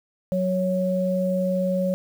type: tone pair together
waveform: sine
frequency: 185 / 553.5 Hz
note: F#3 / C#5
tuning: 0 / -3 cents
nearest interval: octave + perfect fifth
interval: 1897 cents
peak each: -23 dBFS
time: 0.32-1.94 s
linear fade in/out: 0 ms
effects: 8-bit

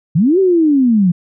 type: linear two-way sweep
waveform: sine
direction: up then down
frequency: 138 to 392 to 166.9 Hz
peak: -8 dBFS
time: 0.15-1.12 s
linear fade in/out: 10 ms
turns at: 0.39 s
effects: none

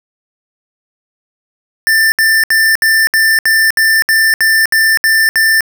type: tone bursts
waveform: square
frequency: 1782 Hz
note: A6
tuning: 22 cents sharp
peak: -8 dBFS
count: 12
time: 1.87-5.607 s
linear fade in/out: 0 ms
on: 250 ms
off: 67 ms
effects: none

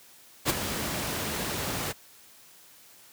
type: noise with ADSR envelope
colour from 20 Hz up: pink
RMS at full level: -21 dBFS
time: 0.45-1.93 s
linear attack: 46 ms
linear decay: 21 ms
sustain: -10 dB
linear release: 20 ms
effects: white hiss -54 dBFS RMS until 3.12 s + high-pass 80 Hz 12 dB/octave

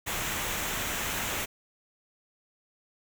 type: noise with comb filter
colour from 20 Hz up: pink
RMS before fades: -32 dBFS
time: 0.06-1.46 s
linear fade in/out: 20 ms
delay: 0.21 ms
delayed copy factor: -0.5
effects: none

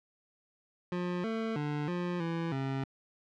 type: tone with pitch steps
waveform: 25% pulse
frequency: 177.9 / 223.8 / 147.9 / 176.7 / 166.6 / 135 Hz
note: F3 / A3 / D3 / F3 / E3 / C#3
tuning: +32 / +30 / +13 / +21 / +19 / -45 cents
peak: -28 dBFS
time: 0.92-2.84 s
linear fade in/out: 2 ms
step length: 320 ms
effects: low-pass 3000 Hz 12 dB/octave

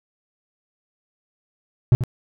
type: tone with echo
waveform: triangle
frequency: 123.47 Hz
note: B2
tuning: in tune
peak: -7 dBFS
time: 1.92-1.95 s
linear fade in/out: 0 ms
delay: 87 ms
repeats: 1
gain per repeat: -10 dB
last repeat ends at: 2.037 s
effects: none

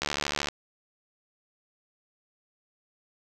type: click train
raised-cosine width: 0.2 ms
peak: -10 dBFS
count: 35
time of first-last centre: 0.02-0.486 s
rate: 73 Hz
effects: none

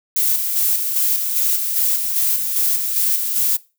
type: noise with tremolo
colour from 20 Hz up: violet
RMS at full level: -17 dBFS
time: 0.16-3.57 s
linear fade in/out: 5 ms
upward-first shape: square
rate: 2.5 Hz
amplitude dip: 40%
effects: noise-tail reverb RT60 0.3 s tail -21 dB re dry

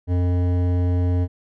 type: tone with hard clipping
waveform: sine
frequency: 89.1 Hz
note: F2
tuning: 35 cents sharp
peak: -19 dBFS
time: 0.07-1.28 s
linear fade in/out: 50 ms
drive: 13 dB
effects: none

